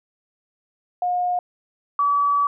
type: tone pair in turn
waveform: sine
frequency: 717 / 1145.4 Hz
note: F5 / D6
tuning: +45 / -44 cents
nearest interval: minor sixth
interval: 811 cents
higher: second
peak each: -19 / -16 dBFS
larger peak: second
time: 1.02-1.39 / 1.99-2.47 s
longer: second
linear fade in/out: 2 ms
effects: none